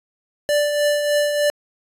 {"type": "tone with tremolo", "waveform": "square", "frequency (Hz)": 587.3, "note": "D5", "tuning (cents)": 0, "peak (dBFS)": -15, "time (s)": [0.49, 1.5], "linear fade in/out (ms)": 0, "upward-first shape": "triangle", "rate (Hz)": 3.3, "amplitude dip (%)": 50, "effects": ["resampled to 32000 Hz"]}